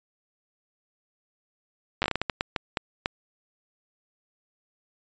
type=slowing click train; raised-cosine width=0.3 ms; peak=-9 dBFS; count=13; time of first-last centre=2.02-3.059 s; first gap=9 ms; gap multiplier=1.37; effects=resampled to 16000 Hz